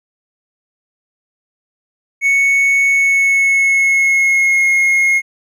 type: tone with pitch glide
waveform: triangle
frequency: 2215 to 2154 Hz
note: C#7 to C7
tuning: -2 to +50 cents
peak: -8 dBFS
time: 2.21-5.22 s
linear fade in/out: 50 ms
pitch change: -48 cents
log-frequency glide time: 2.87-4.67 s
effects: none